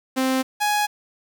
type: tone pair in turn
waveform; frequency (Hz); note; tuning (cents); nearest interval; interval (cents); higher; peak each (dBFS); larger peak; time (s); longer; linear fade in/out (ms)
sawtooth; 261.6 / 833.7; C4 / G#5; 0 / +6; octave + minor sixth; 2006; second; -15; neither; 0.16-0.43 / 0.6-0.87; neither; 20
effects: 8-bit